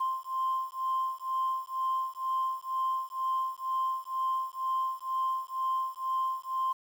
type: beating tone pair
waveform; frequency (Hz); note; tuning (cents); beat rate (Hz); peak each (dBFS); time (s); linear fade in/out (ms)
sine; 1046.5 / 1048.6; C6 / C6; 0 / +3; 2.1; -31; 0-6.73; 10
effects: tanh soft clip ceiling -23 dBFS + 9-bit